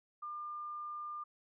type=tone; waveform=sine; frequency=1200 Hz; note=D6; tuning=37 cents sharp; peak=-40 dBFS; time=0.22-1.24 s; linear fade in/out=10 ms; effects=none